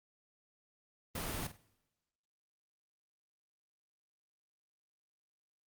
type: noise with echo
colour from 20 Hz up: pink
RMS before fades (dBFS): -39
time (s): 1.15-1.47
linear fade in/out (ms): 5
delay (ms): 49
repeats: 2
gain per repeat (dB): -12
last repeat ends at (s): 1.568
effects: noise-tail reverb RT60 1.0 s tail -22 dB re dry + Opus 32 kbps